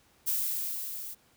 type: noise with level ramp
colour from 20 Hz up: violet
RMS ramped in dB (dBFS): -28 to -41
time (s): 0.26-1.15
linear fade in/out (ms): 20
effects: pink hiss -64 dBFS RMS until 1.36 s + high-pass 60 Hz 12 dB/octave